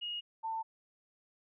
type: tone pair in turn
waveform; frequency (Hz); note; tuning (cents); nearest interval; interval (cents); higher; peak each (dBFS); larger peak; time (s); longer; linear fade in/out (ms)
sine; 2873 / 893.8; F7 / A5; +48 / +27; octave + minor sixth; 2021; first; -36 / -34; second; 0.01-0.21 / 0.43-0.63; neither; 20
effects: none